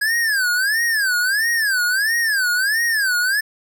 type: tone with vibrato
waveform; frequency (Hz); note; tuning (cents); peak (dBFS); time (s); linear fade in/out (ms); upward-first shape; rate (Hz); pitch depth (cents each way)
square; 1644; G#6; -18; -17; 0.01-3.41; 10; sine; 1.5; 230
effects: none